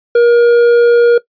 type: tone with hard clipping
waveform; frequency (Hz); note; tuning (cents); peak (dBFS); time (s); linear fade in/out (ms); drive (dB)
triangle; 474.5; A#4; +31; -6; 0.15-1.18; 5; 9
effects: noise-tail reverb RT60 0.1 s tail -18 dB re dry + resampled to 11025 Hz